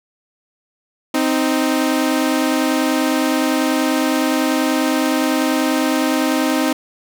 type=tone pair together; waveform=sawtooth; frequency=261.1 / 311.1 Hz; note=C4 / D#4; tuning=-3 / 0 cents; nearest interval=minor third; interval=303 cents; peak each=-14 dBFS; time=1.14-6.73 s; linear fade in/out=5 ms; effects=none